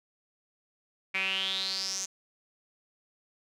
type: tone with band-pass filter sweep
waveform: sawtooth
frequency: 191.2 Hz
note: G3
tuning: 43 cents flat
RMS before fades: -32 dBFS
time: 1.14-2.06 s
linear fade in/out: 10 ms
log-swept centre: 2300 to 6500 Hz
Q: 7.8
effects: none